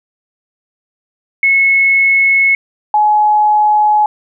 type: tone pair in turn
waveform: sine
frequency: 2189 / 845 Hz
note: C#7 / G#5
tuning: -22 / +30 cents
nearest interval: octave + major third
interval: 1648 cents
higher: first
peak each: -7 dBFS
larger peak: neither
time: 1.43-2.55 / 2.94-4.06 s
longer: neither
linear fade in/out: 2 ms
effects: none